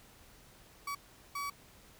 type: tone bursts at uneven times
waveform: 35% pulse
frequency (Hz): 1137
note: C#6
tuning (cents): +44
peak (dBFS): -34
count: 2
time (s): 0.87-0.95 / 1.35-1.5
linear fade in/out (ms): 5
effects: pink hiss -59 dBFS RMS until 1.99 s